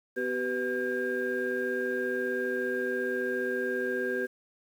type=tone cluster; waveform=sine; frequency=250.7 / 382.4 / 497.1 / 1608 Hz; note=B3 / G4 / B4 / G6; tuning=+26 / -43 / +11 / +44 cents; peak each=-36 / -31 / -33 / -32 dBFS; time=0.16-4.27 s; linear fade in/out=20 ms; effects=tanh soft clip ceiling -20 dBFS + 9-bit